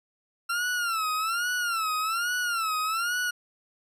40% pulse tone with vibrato, 1360 Hz, F6, 46 cents flat, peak -25 dBFS, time 0.49-3.31 s, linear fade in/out 10 ms, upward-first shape sine, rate 1.2 Hz, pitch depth 140 cents each way, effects resampled to 32000 Hz

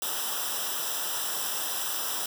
white noise with comb filter, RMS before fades -31 dBFS, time 0.02-2.26 s, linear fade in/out 2 ms, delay 0.45 ms, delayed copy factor -0.85, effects none

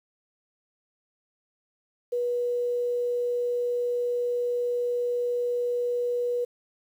sine tone with quantisation, 485.4 Hz, B4, 30 cents flat, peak -24 dBFS, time 2.12-6.45 s, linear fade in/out 10 ms, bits 9, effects none

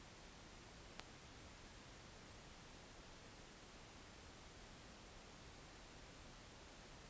click, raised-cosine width 0.2 ms, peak -27 dBFS, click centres 0.996 s, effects pink hiss -59 dBFS RMS until 7.09 s + resampled to 16000 Hz

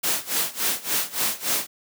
white noise with tremolo, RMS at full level -22 dBFS, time 0.03-1.67 s, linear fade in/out 10 ms, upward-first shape sine, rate 3.5 Hz, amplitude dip 90%, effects high-pass 150 Hz 12 dB/octave

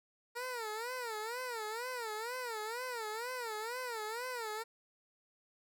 15% pulse tone with vibrato, 466.2 Hz, A#4, in tune, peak -32 dBFS, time 0.35-4.64 s, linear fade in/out 20 ms, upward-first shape sine, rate 2.1 Hz, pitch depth 160 cents each way, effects none

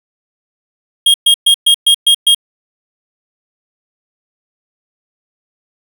square tone bursts, 3250 Hz, G#7, 38 cents flat, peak -6 dBFS, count 7, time 1.06-2.347 s, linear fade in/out 5 ms, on 81 ms, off 120 ms, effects 8-bit

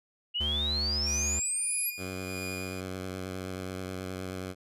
sine exponential sweep, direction up, 2837 to 11840 Hz, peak -28 dBFS, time 0.34-1.91 s, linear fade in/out 20 ms
square tone with pitch glide, 73.42 to 72.53 Hz, D2 to D2, 0 to -21 cents, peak -33 dBFS, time 0.4-1.4 s, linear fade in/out 10 ms, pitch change -21 cents, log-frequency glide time 0.61-1.02 s
sawtooth tone with tremolo, 2440 Hz, D#7, 34 cents flat, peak -33 dBFS, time 1.06-2.81 s, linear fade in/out 10 ms, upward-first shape sine, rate 1.6 Hz, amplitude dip 60%
10% pulse tone with vibrato, 93.2 Hz, F#2, 13 cents sharp, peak -27 dBFS, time 1.97-4.55 s, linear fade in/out 50 ms, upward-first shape sine, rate 9.4 Hz, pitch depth 24 cents each way
effects resampled to 32000 Hz

